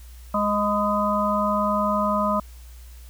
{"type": "harmonic tone with a mistuned harmonic", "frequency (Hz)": 207.7, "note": "G#3", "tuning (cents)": 0, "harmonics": [1, 3, 5, 6], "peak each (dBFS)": [-25, -25, -25, -25], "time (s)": [0.34, 2.4], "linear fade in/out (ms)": 5, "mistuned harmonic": 5, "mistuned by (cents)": -40, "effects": ["added 60 Hz sine -40 dBFS peak until 3.09 s", "white hiss -53 dBFS RMS until 3.09 s"]}